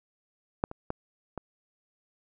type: clicks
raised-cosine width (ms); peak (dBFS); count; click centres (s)
1; -11 / -25 / -17 / -21; 4; 0.639 / 0.714 / 0.904 / 1.377
effects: none